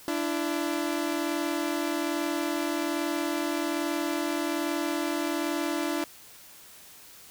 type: tone pair together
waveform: sawtooth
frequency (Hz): 293.7 / 334.9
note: D4 / E4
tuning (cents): 0 / +27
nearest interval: major second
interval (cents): 227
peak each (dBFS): -26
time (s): 0.08-6.04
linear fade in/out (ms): 0
effects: white hiss -50 dBFS RMS until 7.3 s